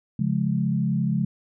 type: chord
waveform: sine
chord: Db major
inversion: none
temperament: equal with one note detuned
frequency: 138.59 / 174.61 / 209.9 Hz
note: Db3 / F3 / Ab3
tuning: 0 / 0 / +19 cents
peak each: -25 dBFS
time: 0.19-1.25 s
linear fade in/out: 5 ms
effects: none